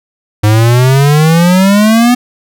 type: exponential sweep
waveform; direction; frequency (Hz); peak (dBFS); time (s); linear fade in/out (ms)
square; up; 103.83 to 249.5; -5; 0.43-2.15; 10
effects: none